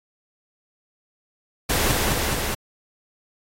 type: noise with echo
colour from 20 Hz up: pink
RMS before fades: -21 dBFS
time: 1.69-1.92 s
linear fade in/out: 10 ms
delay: 210 ms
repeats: 3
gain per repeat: -2 dB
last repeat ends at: 2.55 s
effects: AAC 48 kbps